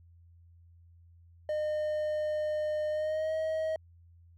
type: tone with pitch glide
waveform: triangle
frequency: 609 to 633.8 Hz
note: D#5 to D#5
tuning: -37 to +32 cents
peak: -27 dBFS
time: 1.49-3.76 s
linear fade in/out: 2 ms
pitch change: +69 cents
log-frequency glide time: 2.9-3.34 s
effects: added 85 Hz sine -55 dBFS peak until 4.37 s